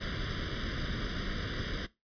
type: noise with comb filter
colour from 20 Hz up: pink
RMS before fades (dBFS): -35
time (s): 0-1.87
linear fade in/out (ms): 20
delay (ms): 0.59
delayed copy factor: +0.95
effects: noise-tail reverb RT60 0.2 s tail -18 dB re dry + resampled to 11025 Hz